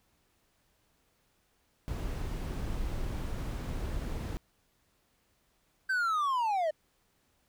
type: noise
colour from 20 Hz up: brown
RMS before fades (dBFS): -35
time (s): 1.88-4.37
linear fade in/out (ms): 0
type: linear sweep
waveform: triangle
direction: down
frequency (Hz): 1568 to 597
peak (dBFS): -25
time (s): 5.89-6.71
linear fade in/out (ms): 10
effects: pink hiss -72 dBFS RMS until 7.48 s